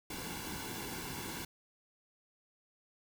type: noise with comb filter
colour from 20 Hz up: pink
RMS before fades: -42 dBFS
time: 0.1-1.45 s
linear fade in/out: 5 ms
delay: 1.6 ms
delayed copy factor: -0.7
effects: none